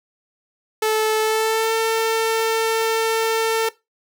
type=tone with pitch glide; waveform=sawtooth; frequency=435.5 to 448.8 Hz; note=A4 to A4; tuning=-18 to +34 cents; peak=-13 dBFS; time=0.82-3.69 s; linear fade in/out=5 ms; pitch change=+52 cents; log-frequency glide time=1.21-1.72 s; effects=noise-tail reverb RT60 0.2 s tail -18 dB re dry